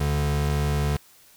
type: tone pair together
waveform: square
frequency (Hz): 73 / 144.99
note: D2 / D3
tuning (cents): -10 / -22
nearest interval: octave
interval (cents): 1188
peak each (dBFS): -25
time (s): 0-0.97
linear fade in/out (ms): 5
effects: white hiss -54 dBFS RMS until 1.36 s